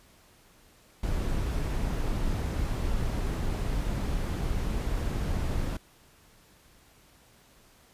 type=noise; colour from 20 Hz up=brown; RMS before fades=-29 dBFS; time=1.03-5.77 s; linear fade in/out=5 ms; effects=pink hiss -59 dBFS RMS until 7.93 s + resampled to 32000 Hz